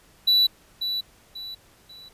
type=tone with echo; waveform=triangle; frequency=3951 Hz; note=B7; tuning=in tune; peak=-14 dBFS; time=0.27-0.47 s; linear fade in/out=10 ms; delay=540 ms; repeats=3; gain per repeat=-9 dB; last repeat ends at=2.09 s; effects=pink hiss -56 dBFS RMS until 2.13 s + resampled to 32000 Hz